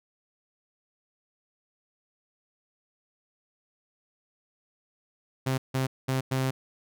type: tone bursts at uneven times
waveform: sawtooth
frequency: 131.6 Hz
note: C3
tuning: 10 cents sharp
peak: -21 dBFS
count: 4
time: 5.46-5.58 / 5.74-5.87 / 6.08-6.21 / 6.31-6.51 s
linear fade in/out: 10 ms
effects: none